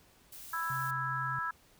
blue noise, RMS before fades -48 dBFS, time 0.32-0.91 s, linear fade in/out 5 ms
harmonic tone, 330.4 Hz, E4, 4 cents sharp, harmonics 3 / 4 / 5, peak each -39 / -35 / -37 dBFS, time 0.53-1.51 s, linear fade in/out 5 ms
sine tone, 132.3 Hz, C3, 20 cents sharp, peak -39 dBFS, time 0.7-1.39 s, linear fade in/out 2 ms
effects pink hiss -63 dBFS RMS until 1.79 s

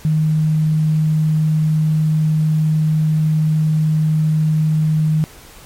sine tone, 155.56 Hz, D#3, in tune, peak -12 dBFS, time 0.05-5.24 s, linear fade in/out 0 ms, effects pink hiss -41 dBFS RMS until 5.65 s + MP3 64 kbps

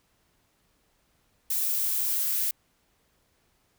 violet noise with high-pass filter sweep, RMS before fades -27 dBFS, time 1.5-2.51 s, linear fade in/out 5 ms, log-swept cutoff 200 to 2000 Hz, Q 1.9, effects pink hiss -69 dBFS RMS until 3.78 s

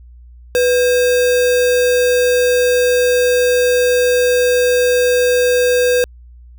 sine tone with sample-and-hold, 493.9 Hz, B4, in tune, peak -10 dBFS, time 0.55-6.04 s, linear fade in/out 0 ms, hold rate 2100 Hz, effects added 60 Hz sine -37 dBFS peak until 6.58 s

